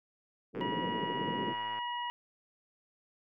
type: band-pass noise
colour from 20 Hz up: white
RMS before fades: -37 dBFS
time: 0.53-1.55 s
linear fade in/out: 50 ms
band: 130 to 490 Hz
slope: 48 dB/octave
type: click train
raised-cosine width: 0.5 ms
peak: -32 dBFS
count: 136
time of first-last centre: 0.55-1.789 s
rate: 109 Hz
type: harmonic tone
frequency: 965 Hz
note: B5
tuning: 40 cents flat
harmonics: 1 / 2 / 3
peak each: -35 / -43 / -42 dBFS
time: 0.61-2.1 s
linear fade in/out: 0 ms
effects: none